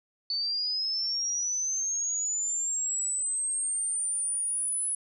sine linear sweep, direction up, 4478 to 10200 Hz, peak -27 dBFS, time 0.3-4.95 s, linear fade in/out 2 ms, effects none

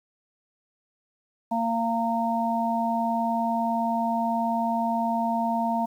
harmonic tone, 229.9 Hz, A#3, 24 cents flat, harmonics 1 / 3 / 4, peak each -27 / -27 / -27 dBFS, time 1.51-5.86 s, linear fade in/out 10 ms, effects 9-bit

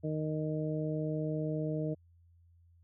harmonic tone, 154.7 Hz, D#3, 10 cents flat, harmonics 1 / 2 / 3 / 4, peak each -34 / -37 / -39 / -40 dBFS, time 0.03-1.95 s, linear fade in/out 20 ms, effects added 85 Hz sine -60 dBFS peak until 2.83 s

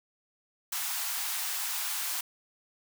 white high-pass noise, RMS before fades -33 dBFS, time 0.72-2.21 s, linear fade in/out 5 ms, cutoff 730 Hz, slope 48 dB/octave, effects none

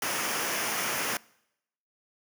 pink noise with comb filter, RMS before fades -30 dBFS, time 0.02-1.17 s, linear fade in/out 2 ms, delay 0.25 ms, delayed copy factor -0.55, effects noise-tail reverb RT60 0.8 s tail -24 dB re dry + high-pass 200 Hz 12 dB/octave

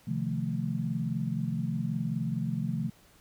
sine chord, F dominant seventh, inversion second, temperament equal, 130.81 / 155.56 / 174.61 / 220 Hz, C3 / Eb3 / F3 / A3, 0 / 0 / 0 / 0 cents, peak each -34 dBFS, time 0.07-2.9 s, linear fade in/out 10 ms, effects pink hiss -60 dBFS RMS until 3.2 s

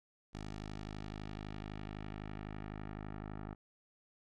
10% pulse tone with low-pass filter sweep, 51.91 Hz, G#1, in tune, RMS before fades -45 dBFS, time 0.33-3.55 s, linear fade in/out 20 ms, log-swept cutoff 6400 to 1400 Hz, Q 1.1, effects none

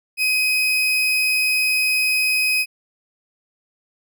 35% pulse tone, 2517 Hz, D#7, 19 cents sharp, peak -15 dBFS, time 0.17-2.66 s, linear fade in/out 50 ms, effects none

